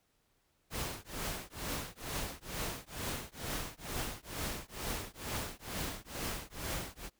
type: noise with tremolo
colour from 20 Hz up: pink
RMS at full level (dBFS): -36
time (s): 0.7-7.1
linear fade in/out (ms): 50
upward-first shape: triangle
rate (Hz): 2.2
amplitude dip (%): 100
effects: pink hiss -75 dBFS RMS until 7.19 s